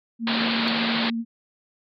sine tone with vibrato, 229.8 Hz, A#3, 25 cents flat, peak -24 dBFS, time 0.19-1.25 s, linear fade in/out 50 ms, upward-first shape sine, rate 13 Hz, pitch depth 16 cents each way
white band-pass noise, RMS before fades -26 dBFS, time 0.27-1.1 s, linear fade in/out 2 ms, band 140 to 4500 Hz, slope 96 dB/octave
sine tone with exponential decay, 4435 Hz, C#8, in tune, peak -23 dBFS, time 0.68-0.75 s, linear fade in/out 0 ms, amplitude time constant 15 ms
effects none

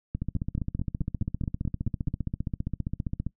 two click trains, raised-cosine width 5 ms, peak -17 / -17 dBFS, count 10 / 47, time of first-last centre 0.15-2.081 / 0.22-3.266 s, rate 4.66 / 15.1 Hz, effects noise-tail reverb RT60 0.1 s tail -21 dB re dry

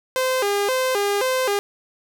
sawtooth tone with vibrato, 457.4 Hz, A#4, 33 cents flat, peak -15 dBFS, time 0.16-1.59 s, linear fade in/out 0 ms, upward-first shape square, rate 1.9 Hz, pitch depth 210 cents each way, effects none

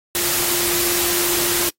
sine tone in noise, 348.7 Hz, F4, 3 cents flat, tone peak -27 dBFS, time 0.15-1.69 s, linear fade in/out 0 ms, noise white, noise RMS -20 dBFS, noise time 0.15-1.69 s, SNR -10 dB, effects noise-tail reverb RT60 0.1 s tail -23 dB re dry + AAC 48 kbps

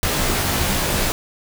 pink noise with comb filter, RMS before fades -20 dBFS, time 0.03-1.12 s, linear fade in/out 0 ms, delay 18 ms, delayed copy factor -0.85, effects none

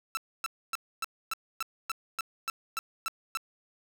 sawtooth tone bursts, 1329 Hz, E6, 14 cents sharp, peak -26 dBFS, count 12, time 0.15-3.372 s, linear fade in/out 0 ms, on 21 ms, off 270 ms, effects none

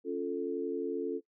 sine chord, Db augmented, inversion none, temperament equal, 277.2 / 349.2 / 440 Hz, Db4 / F4 / A4, 0 / 0 / 0 cents, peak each -37 / -36 / -34 dBFS, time 0.04-1.21 s, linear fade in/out 50 ms, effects noise-tail reverb RT60 0.1 s tail -19 dB re dry

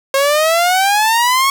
sawtooth exponential sweep, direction up, 538 to 1108.7 Hz, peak -7 dBFS, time 0.14-1.5 s, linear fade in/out 2 ms, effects none

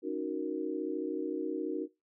sine chord, D# minor seventh, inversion third, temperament equal, 277.2 / 311.1 / 370 / 466.2 Hz, C#4 / D#4 / F#4 / A#4, 0 / 0 / 0 / 0 cents, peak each -40 / -36 / -36 / -38 dBFS, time 0.02-1.88 s, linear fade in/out 50 ms, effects noise-tail reverb RT60 0.2 s tail -18 dB re dry

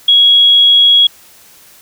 sine tone, 3322 Hz, G#7, in tune, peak -4 dBFS, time 0.08-1.07 s, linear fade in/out 5 ms, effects white hiss -42 dBFS RMS until 1.81 s

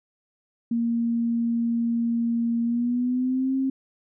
sine tone with pitch glide, 233.1 to 266.2 Hz, A#3 to C4, 0 to +30 cents, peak -21 dBFS, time 0.71-3.7 s, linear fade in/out 5 ms, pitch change +230 cents, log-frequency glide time 2.63-3.55 s, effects none

